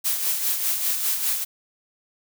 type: noise with tremolo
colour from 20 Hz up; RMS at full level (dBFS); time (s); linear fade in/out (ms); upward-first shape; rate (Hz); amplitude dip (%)
blue; -22; 0.04-1.45; 20; sine; 5; 50
effects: none